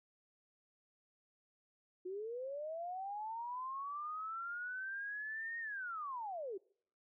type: linear two-way sweep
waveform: sine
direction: up then down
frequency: 355.7 to 1864.7 to 355.7 Hz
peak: -40 dBFS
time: 2.05-6.58 s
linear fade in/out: 10 ms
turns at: 5.59 s
effects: noise-tail reverb RT60 0.6 s tail -25 dB re dry